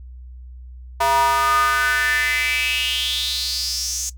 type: tone with high-pass filter sweep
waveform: square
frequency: 136.1 Hz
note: C#3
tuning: 31 cents flat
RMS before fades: -20 dBFS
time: 1-4.1 s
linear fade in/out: 10 ms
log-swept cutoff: 830 to 6600 Hz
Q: 6
effects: noise-tail reverb RT60 0.1 s tail -17 dB re dry + added 62 Hz sine -35 dBFS peak until 4.17 s